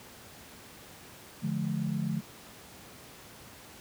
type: chord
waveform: sine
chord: D minor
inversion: none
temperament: equal with one note detuned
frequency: 146.83 / 174.61 / 214.4 Hz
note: D3 / F3 / A3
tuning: 0 / 0 / -45 cents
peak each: -33 dBFS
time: 1.42-2.21 s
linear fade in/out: 20 ms
effects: pink hiss -50 dBFS RMS until 3.8 s + high-pass 80 Hz 12 dB/octave